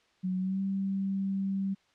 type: tone with pitch glide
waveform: sine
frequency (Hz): 185 to 194.42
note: F#3 to G3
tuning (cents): 0 to -14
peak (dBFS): -28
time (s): 0.23-1.75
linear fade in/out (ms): 20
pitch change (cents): +86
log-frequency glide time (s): 0.38-0.61
effects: white hiss -67 dBFS RMS until 1.94 s + low-pass 4000 Hz 12 dB/octave

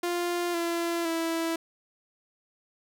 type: tone with pitch steps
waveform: sawtooth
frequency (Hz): 349.2 / 339.3 / 329.6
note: F4 / F4 / E4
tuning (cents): 0 / -50 / 0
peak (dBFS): -23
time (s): 0.03-1.56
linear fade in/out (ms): 5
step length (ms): 510
effects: none

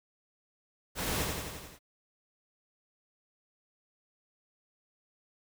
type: noise with echo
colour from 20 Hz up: pink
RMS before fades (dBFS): -34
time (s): 0.95-1.27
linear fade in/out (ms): 50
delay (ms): 87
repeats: 6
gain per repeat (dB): -3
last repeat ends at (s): 1.792
effects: none

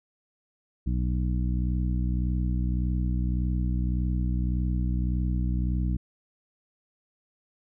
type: harmonic tone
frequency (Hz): 61.74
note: B1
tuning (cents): 0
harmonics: 1 / 2 / 3 / 4 / 5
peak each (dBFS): -25 / -31 / -32 / -39 / -39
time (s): 0.86-5.97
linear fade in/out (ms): 10
effects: none

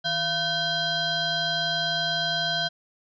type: tone with frequency modulation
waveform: sine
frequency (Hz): 2370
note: D7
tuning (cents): +15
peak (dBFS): -23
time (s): 0.04-2.69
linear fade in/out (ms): 20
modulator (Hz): 843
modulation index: 2.4
effects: none

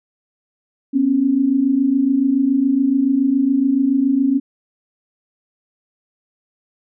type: tone pair together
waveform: sine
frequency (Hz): 247.8 / 274.9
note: B3 / C#4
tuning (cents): +6 / -14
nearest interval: major second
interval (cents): 180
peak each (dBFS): -19 / -14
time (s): 0.93-4.4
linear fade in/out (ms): 20
effects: none

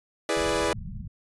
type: chord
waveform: sawtooth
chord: E dominant seventh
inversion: none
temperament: equal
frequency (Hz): 329.6 / 415.3 / 493.9 / 587.3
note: E4 / G#4 / B4 / D5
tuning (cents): 0 / 0 / 0 / 0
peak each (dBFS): -26 / -25 / -25 / -25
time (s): 0.29-0.73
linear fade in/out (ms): 2
type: low-pass noise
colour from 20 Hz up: pink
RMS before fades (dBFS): -37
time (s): 0.36-1.08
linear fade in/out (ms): 10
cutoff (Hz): 220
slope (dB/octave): 96
effects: resampled to 24000 Hz

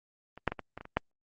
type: clicks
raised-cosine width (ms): 0.5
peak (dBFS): -30 / -10 / -19 / -23 / -24 / -27 / -29 / -10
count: 8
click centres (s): 0.376 / 0.477 / 0.52 / 0.593 / 0.776 / 0.81 / 0.854 / 0.97
effects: Opus 32 kbps

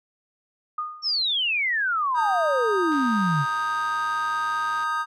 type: tone with exponential decay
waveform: sine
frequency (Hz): 1228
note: D#6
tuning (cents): -23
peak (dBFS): -23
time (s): 0.78-1.24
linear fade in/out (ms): 5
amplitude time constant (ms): 98
type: exponential sweep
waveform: sine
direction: down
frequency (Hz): 5560 to 133.8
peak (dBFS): -21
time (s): 1.02-3.46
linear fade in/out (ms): 50
type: chord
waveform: triangle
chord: Eb major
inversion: second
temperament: equal with one note detuned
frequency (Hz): 932.3 / 1244.5 / 1584.4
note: Bb5 / Eb6 / G6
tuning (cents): 0 / 0 / +18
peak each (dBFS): -29 / -23 / -28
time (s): 2.14-5.06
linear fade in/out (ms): 50
type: click train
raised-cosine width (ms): 0.2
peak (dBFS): -27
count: 202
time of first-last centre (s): 2.92-4.834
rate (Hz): 105
effects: none

